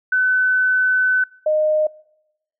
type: tone pair in turn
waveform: sine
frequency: 1510 / 615.4 Hz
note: F#6 / D#5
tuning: +35 / -19 cents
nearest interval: octave + major third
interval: 1554 cents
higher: first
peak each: -14 dBFS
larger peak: neither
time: 0.12-1.24 / 1.46-1.87 s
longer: first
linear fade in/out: 5 ms
effects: noise-tail reverb RT60 0.9 s tail -24 dB re dry